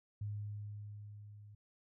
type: tone with level ramp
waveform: sine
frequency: 103.83 Hz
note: G#2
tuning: in tune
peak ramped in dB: -37 to -53 dBFS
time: 0.21-1.55 s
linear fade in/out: 5 ms
effects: none